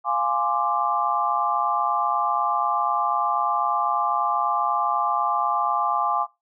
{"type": "chord", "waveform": "sine", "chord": "D half-diminished seventh", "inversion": "first", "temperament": "equal", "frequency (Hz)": [698.5, 830.6, 1046.5, 1174.7], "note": ["F5", "Ab5", "C6", "D6"], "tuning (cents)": [0, 0, 0, 0], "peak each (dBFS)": [-28, -25, -27, -24], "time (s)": [0.04, 6.27], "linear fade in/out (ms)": 50, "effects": ["noise-tail reverb RT60 0.2 s tail -17 dB re dry"]}